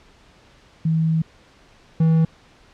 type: tone pair in turn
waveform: sine / triangle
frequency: 161 / 161.68 Hz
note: E3 / E3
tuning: -41 / -33 cents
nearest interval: unison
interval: 8 cents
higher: second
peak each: -16 / -11 dBFS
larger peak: second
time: 0.85-1.22 / 2-2.25 s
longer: first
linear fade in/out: 5 ms
effects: pink hiss -52 dBFS RMS until 2.73 s + low-pass 5000 Hz 12 dB/octave